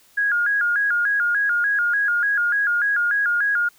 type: tone with vibrato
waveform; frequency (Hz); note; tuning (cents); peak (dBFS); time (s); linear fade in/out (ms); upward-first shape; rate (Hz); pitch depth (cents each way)
sine; 1534; G6; -38; -17; 0.17-3.69; 10; square; 3.4; 130
effects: white hiss -55 dBFS RMS until 3.78 s